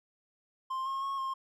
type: tone with pitch steps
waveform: triangle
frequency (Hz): 1051 / 1077 / 1093 / 1067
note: C6 / C6 / C#6 / C6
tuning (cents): +7 / +50 / -25 / +34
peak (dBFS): -30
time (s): 0.7-1.34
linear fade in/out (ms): 10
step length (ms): 160
effects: none